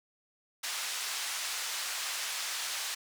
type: band-pass noise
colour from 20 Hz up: white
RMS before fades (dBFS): -36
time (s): 0.63-2.95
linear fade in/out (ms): 10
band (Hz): 970 to 7200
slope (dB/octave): 12
effects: none